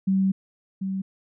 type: tone pair in turn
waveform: sine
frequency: 191.9 / 191.9 Hz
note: G3 / G3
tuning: -37 / -37 cents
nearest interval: unison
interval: 0 cents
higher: neither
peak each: -18 / -25 dBFS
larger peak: first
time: 0.07-0.32 / 0.81-1.02 s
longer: first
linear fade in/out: 10 ms
effects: none